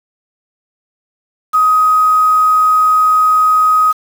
sine tone with quantisation, 1258 Hz, D#6, 19 cents sharp, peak -7 dBFS, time 1.53-3.93 s, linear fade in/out 20 ms, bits 5, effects none

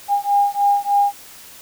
sine beating tone pair, 808 / 811.3 Hz, G#5 / G#5, -48 / -41 cents, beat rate 3.3 Hz, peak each -17 dBFS, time 0.08-1.13 s, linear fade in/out 50 ms, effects white hiss -41 dBFS RMS until 1.61 s

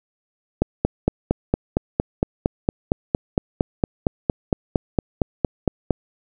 click train, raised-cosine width 2 ms, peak -3 dBFS, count 24, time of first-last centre 0.62-5.907 s, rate 4.35 Hz, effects none

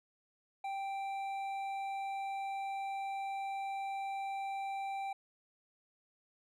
triangle tone with hard clipping, 784 Hz, G5, in tune, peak -38 dBFS, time 0.64-5.13 s, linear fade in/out 5 ms, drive 11 dB, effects none

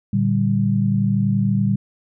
sine chord, G minor, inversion first, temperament equal with one note detuned, 115.2 / 146.83 / 196 Hz, Bb2 / D3 / G3, -20 / 0 / 0 cents, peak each -20 / -23 / -18 dBFS, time 0.13-1.76 s, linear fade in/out 5 ms, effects none

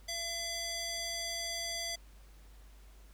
square tone with band-pass filter, 676 Hz, E5, 43 cents sharp, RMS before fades -38 dBFS, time 0.08-1.96 s, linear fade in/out 10 ms, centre 5300 Hz, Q 1.4, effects added 50 Hz sine -53 dBFS peak until 3.13 s + pink hiss -64 dBFS RMS until 3.13 s

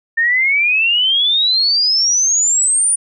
sine exponential sweep, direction up, 1800 to 9590 Hz, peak -11 dBFS, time 0.17-2.96 s, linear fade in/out 10 ms, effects none

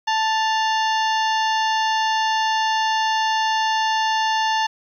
harmonic tone with a mistuned harmonic, 880 Hz, A5, in tune, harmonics 1 / 2 / 3 / 4 / 5 / 6 / 7, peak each -19 / -25 / -29 / -31 / -33 / -35 / -36 dBFS, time 0.07-4.67 s, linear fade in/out 10 ms, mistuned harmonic 3, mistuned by +110 cents, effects 9-bit

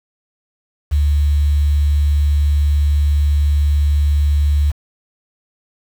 sine tone with quantisation, 73 Hz, D2, 10 cents flat, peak -11 dBFS, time 0.91-4.72 s, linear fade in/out 20 ms, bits 6, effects none

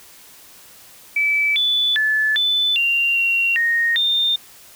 sine tone with pitch steps, 2307 / 3475 / 1733 / 3505 / 2772 / 2748 / 1859 / 3619 Hz, D7 / A7 / A6 / A7 / F7 / F7 / A#6 / A7, -31 / -22 / -27 / -7 / -14 / -29 / -5 / +48 cents, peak -15 dBFS, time 1.16-4.36 s, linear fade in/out 5 ms, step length 400 ms, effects white hiss -45 dBFS RMS until 4.75 s

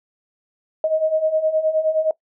sine beating tone pair, 622.3 / 631.9 Hz, D#5 / D#5, 0 / +27 cents, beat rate 9.6 Hz, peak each -22 / -18 dBFS, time 0.84-2.11 s, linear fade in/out 2 ms, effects noise-tail reverb RT60 0.1 s tail -20 dB re dry

